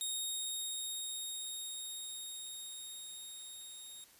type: tone with level ramp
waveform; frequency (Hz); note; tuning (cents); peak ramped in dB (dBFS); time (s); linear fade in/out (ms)
15% pulse; 3729; A#7; 0; -28 to -41; 0.01-4.04; 0
effects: white hiss -62 dBFS RMS until 4.19 s + resampled to 32000 Hz